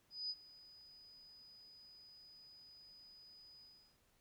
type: tone with ADSR envelope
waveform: sine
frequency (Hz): 4975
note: D#8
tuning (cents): -1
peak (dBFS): -38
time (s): 0.1-3.98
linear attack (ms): 200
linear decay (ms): 44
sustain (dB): -20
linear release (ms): 360
effects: pink hiss -75 dBFS RMS until 4.2 s